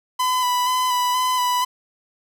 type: tone with vibrato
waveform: 45% pulse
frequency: 1000 Hz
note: B5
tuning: 21 cents sharp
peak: -18 dBFS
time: 0.19-1.65 s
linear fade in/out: 10 ms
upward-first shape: square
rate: 2.1 Hz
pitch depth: 19 cents each way
effects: none